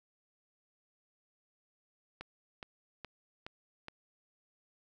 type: click train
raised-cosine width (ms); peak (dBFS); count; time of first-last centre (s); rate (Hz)
0.3; -27; 5; 2.21-3.884; 2.39
effects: none